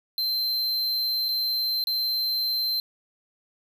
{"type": "tone with dropouts", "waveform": "square", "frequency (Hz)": 4111, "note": "C8", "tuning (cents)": -31, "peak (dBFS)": -24, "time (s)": [0.18, 2.8], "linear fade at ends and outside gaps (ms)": 1, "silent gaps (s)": [[1.285, 1.289], [1.84, 1.871]], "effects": []}